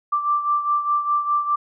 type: beating tone pair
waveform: sine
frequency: 1174.7 / 1179.6 Hz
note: D6 / D6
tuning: 0 / +7 cents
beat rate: 4.9 Hz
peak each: -19 / -25 dBFS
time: 0.12-1.56 s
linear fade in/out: 10 ms
effects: none